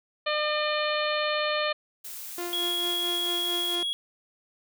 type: harmonic tone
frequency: 603 Hz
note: D5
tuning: 46 cents sharp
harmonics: 1 / 2 / 3 / 4 / 5 / 6 / 7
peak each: -28 / -31 / -33 / -34 / -35 / -36 / -36 dBFS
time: 0.26-1.73 s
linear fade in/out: 10 ms
type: noise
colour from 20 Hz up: blue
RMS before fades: -39 dBFS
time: 2.04-3.76 s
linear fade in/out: 10 ms
type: tone with tremolo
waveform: sawtooth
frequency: 349.2 Hz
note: F4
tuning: in tune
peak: -27 dBFS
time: 2.38-3.83 s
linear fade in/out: 2 ms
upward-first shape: sine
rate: 4.5 Hz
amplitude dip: 45%
type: tone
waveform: triangle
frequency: 3322 Hz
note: G#7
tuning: in tune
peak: -25 dBFS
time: 2.53-3.93 s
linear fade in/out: 0 ms
effects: none